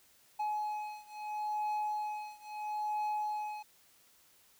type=beating tone pair; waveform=triangle; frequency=845 / 845.75 Hz; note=G#5 / G#5; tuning=+30 / +31 cents; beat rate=0.75 Hz; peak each=-35 / -36 dBFS; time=0.39-3.63 s; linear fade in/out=10 ms; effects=white hiss -65 dBFS RMS until 4.59 s